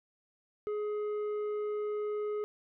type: tone with tanh clipping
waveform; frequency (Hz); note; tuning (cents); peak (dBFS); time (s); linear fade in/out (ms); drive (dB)
triangle; 419.6; G#4; +18; -33; 0.67-2.44; 0; 11
effects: none